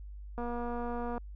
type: click train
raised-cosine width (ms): 1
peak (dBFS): -25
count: 192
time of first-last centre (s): 0.38-1.179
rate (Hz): 239
effects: added 50 Hz sine -42 dBFS peak until 1.35 s